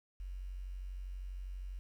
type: tone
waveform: sine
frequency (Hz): 46.22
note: F#1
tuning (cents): -1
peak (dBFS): -40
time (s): 0.2-1.79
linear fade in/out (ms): 0
effects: 11-bit